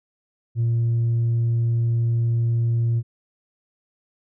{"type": "tone with tanh clipping", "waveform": "triangle", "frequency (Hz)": 116.54, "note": "A#2", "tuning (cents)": 0, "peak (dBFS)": -18, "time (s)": [0.55, 3.03], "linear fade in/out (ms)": 50, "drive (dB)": 6, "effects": []}